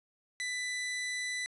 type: tone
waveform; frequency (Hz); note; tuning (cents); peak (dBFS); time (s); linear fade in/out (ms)
sawtooth; 1991; B6; +14; -30; 0.4-1.46; 0
effects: resampled to 24000 Hz + 10-bit